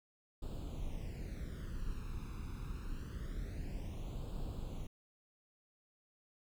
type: noise with flanger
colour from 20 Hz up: brown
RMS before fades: -42 dBFS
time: 0.42-4.87 s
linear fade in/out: 5 ms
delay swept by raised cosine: 0.25 to 0.8 ms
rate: 0.25 Hz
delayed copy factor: +0.8
effects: none